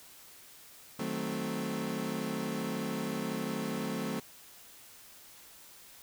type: chord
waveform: 30% pulse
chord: D# diminished seventh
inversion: none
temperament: equal with one note detuned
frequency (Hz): 155.56 / 187.36 / 220 / 261.6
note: D#3 / F#3 / A3 / C4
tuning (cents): 0 / +22 / 0 / 0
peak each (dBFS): -39 / -37 / -34 / -36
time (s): 0.99-4.2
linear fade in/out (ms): 5
effects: white hiss -54 dBFS RMS until 6.02 s